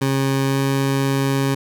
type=tone with pitch glide; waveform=20% pulse; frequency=135.7 to 136.64 Hz; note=C#3 to C#3; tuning=-36 to -25 cents; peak=-12 dBFS; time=0.01-1.55 s; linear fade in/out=10 ms; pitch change=+11 cents; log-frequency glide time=0.46-0.58 s; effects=none